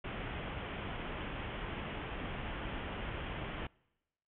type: low-pass noise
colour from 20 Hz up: pink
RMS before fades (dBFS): -41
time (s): 0.04-3.67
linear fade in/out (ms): 5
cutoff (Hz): 3300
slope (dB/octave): 96
effects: noise-tail reverb RT60 1.0 s tail -26 dB re dry